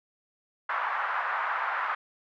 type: band-pass noise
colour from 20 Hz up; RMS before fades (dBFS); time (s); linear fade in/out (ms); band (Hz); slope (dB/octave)
white; -30; 0.69-1.95; 5; 870 to 1500; 24
effects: none